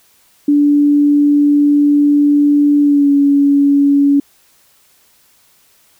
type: tone with pitch glide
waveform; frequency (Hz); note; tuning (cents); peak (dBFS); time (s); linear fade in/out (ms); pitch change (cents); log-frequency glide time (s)
sine; 290.4 to 282.8; D4 to C#4; -19 to +35; -7; 0.48-4.2; 5; -46; 2.81-3.1
effects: white hiss -52 dBFS RMS until 5.99 s